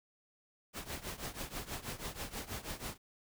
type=noise with tremolo; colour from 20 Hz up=pink; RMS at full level=-39 dBFS; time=0.73-2.98 s; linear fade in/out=50 ms; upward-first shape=triangle; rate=6.2 Hz; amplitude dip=90%; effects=none